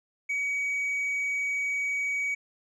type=tone with tanh clipping; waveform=sine; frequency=2263 Hz; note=C#7; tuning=35 cents sharp; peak=-27 dBFS; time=0.29-2.35 s; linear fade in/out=10 ms; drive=2 dB; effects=none